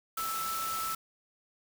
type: tone in noise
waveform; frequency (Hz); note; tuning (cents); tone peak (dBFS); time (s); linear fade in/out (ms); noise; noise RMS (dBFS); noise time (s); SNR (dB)
sine; 1318.5; E6; 0; -33; 0.17-0.95; 5; white; -38; 0.17-0.95; +2
effects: none